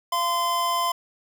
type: tone pair together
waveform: square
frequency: 688 / 1030.8 Hz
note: F5 / C6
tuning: -26 / -26 cents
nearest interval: perfect fifth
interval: 700 cents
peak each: -30 / -23 dBFS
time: 0.12-0.92 s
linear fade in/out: 5 ms
effects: none